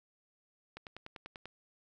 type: click train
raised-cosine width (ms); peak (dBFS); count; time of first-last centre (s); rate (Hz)
0.3; -29; 8; 0.77-1.456; 10.2
effects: none